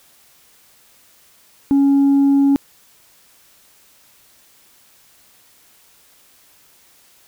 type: tone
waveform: sine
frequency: 278.1 Hz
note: C#4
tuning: 6 cents sharp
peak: -8 dBFS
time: 1.71-2.56 s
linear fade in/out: 0 ms
effects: tanh soft clip ceiling -9 dBFS + white hiss -52 dBFS RMS until 7.27 s

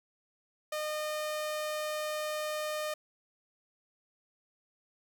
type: tone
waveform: sawtooth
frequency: 610 Hz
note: D#5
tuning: 34 cents flat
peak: -29 dBFS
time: 0.72-2.94 s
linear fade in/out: 5 ms
effects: none

